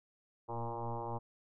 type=tone with frequency modulation; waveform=sine; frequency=466.2 Hz; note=A#4; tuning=in tune; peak=-36 dBFS; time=0.48-1.19 s; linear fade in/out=20 ms; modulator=117 Hz; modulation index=4.6; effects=none

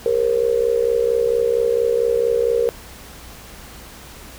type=tone with amplitude modulation; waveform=sine; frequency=469.3 Hz; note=A#4; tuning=12 cents sharp; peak=-11 dBFS; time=0.06-2.69 s; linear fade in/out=0 ms; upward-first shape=sine; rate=64.4 Hz; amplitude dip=85%; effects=added 60 Hz sine -44 dBFS peak until 4.38 s + pink hiss -40 dBFS RMS until 4.38 s

